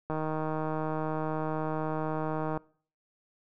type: click train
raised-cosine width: 1 ms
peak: -19 dBFS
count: 387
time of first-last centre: 0.1-2.574 s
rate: 156 Hz
effects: noise-tail reverb RT60 0.5 s tail -24 dB re dry